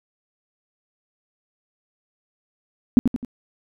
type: tone with echo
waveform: sine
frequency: 246.9 Hz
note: B3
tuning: in tune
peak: -6 dBFS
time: 2.97-2.99 s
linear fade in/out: 0 ms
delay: 86 ms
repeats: 3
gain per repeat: -7 dB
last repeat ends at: 3.248 s
effects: none